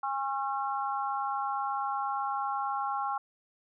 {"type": "harmonic tone", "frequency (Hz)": 271.8, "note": "C#4", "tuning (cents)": -34, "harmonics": [3, 4, 5], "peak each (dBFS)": [-32, -34, -36], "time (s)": [0.03, 3.18], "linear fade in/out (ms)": 5, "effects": []}